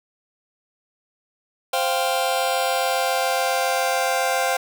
sawtooth chord, C suspended fourth, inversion none, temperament just, 523.3 / 697.7 / 784.9 Hz, C5 / F5 / G5, 0 / -2 / +2 cents, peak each -20 dBFS, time 1.73-4.57 s, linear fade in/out 5 ms, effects none

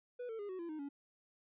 triangle tone with pitch steps, 491.7 / 448.3 / 408.7 / 372.6 / 339.7 / 309.8 / 282.4 Hz, B4 / A4 / G#4 / F#4 / F4 / D#4 / C#4, -8 / +32 / -28 / +12 / -48 / -7 / +32 cents, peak -39 dBFS, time 0.19-0.89 s, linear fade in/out 10 ms, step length 100 ms, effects resampled to 8000 Hz

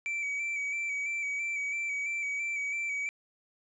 triangle tone with vibrato, 2304 Hz, D7, 34 cents flat, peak -29 dBFS, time 0.06-3.09 s, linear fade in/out 0 ms, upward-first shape square, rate 3 Hz, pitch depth 27 cents each way, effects resampled to 22050 Hz

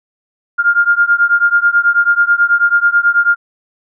sine beating tone pair, 1403 / 1412.2 Hz, F6 / F6, +8 / +19 cents, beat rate 9.2 Hz, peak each -11 / -12 dBFS, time 0.58-3.36 s, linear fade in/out 20 ms, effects none

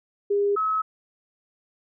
sine tone pair in turn, 405.2 / 1286.4 Hz, G#4 / E6, -43 / -43 cents, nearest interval octave + minor sixth, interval 2000 cents, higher second, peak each -19 / -21 dBFS, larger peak first, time 0.3-0.56 / 0.56-0.82 s, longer neither, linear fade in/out 10 ms, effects none

